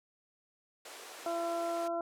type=band-pass noise; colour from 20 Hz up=pink; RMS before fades=-49 dBFS; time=0.85-1.88 s; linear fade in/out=5 ms; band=390 to 12000 Hz; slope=24 dB/octave
type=harmonic tone; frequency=338.6 Hz; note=E4; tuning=46 cents sharp; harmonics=1 / 2 / 3 / 4; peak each=-39 / -33 / -45 / -43 dBFS; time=1.26-2.01 s; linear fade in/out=2 ms
effects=none